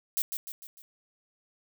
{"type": "noise with echo", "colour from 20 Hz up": "violet", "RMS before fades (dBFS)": -28, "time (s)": [0.17, 0.22], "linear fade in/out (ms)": 0, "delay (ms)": 150, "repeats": 4, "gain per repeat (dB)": -6, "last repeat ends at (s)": 0.82, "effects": []}